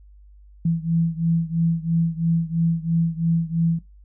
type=beating tone pair; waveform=sine; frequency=164.81 / 167.81 Hz; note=E3 / E3; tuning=0 / +31 cents; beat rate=3 Hz; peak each=-21 / -23 dBFS; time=0.65-3.79 s; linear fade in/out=5 ms; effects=noise-tail reverb RT60 0.2 s tail -18 dB re dry + added 50 Hz sine -45 dBFS peak until 4.04 s